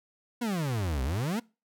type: exponential two-way sweep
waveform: 40% pulse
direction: down then up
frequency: 250 to 61.74 to 250 Hz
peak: -27 dBFS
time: 0.41-1.4 s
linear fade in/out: 10 ms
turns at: 1.03 s
effects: noise-tail reverb RT60 0.3 s tail -24 dB re dry